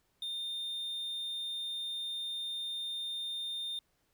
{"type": "tone", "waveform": "triangle", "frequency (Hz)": 3630, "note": "A#7", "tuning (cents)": -47, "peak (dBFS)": -34, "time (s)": [0.22, 3.79], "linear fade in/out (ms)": 2, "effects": ["pink hiss -75 dBFS RMS until 4.13 s"]}